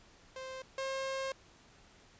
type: tone pair in turn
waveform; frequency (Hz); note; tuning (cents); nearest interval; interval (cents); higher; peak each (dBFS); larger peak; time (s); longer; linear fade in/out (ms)
sawtooth; 523.3 / 535.2; C5 / C5; 0 / +39; unison; 39; second; -38 / -31; second; 0.36-0.62 / 0.78-1.32; second; 2
effects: pink hiss -61 dBFS RMS until 2.19 s + resampled to 16000 Hz